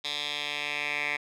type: tone with band-pass filter sweep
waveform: 10% pulse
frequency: 146.5 Hz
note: D3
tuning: 4 cents flat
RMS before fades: -32 dBFS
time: 0.04-1.17 s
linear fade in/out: 10 ms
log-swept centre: 3700 to 2200 Hz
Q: 3.5
effects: none